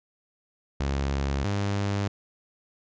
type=tone pair in turn; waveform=sawtooth; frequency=69.1 / 100.47 Hz; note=C#2 / G2; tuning=-5 / +43 cents; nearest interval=tritone; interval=648 cents; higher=second; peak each=-21 dBFS; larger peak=neither; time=0.8-1.44 / 1.44-2.08 s; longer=neither; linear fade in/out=5 ms; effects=resampled to 16000 Hz